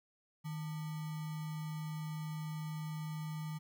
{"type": "tone with sample-and-hold", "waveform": "sine", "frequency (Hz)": 155.56, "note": "D#3", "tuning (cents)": 0, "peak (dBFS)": -38, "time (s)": [0.44, 3.59], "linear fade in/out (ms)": 20, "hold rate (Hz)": 1050, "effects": []}